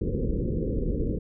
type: low-pass noise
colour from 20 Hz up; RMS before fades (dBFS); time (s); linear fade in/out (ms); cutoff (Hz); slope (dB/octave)
pink; -27; 0.01-1.19; 10; 520; 96
effects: none